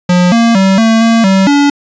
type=tone with pitch steps; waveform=square; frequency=178.6 / 231.5 / 192.1 / 224.8 / 228.3 / 192.1 / 285.7 Hz; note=F3 / A#3 / G3 / A3 / A#3 / G3 / D4; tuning=+39 / -12 / -35 / +37 / -36 / -35 / -48 cents; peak=-6 dBFS; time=0.09-1.7 s; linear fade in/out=5 ms; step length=230 ms; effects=resampled to 16000 Hz + 7-bit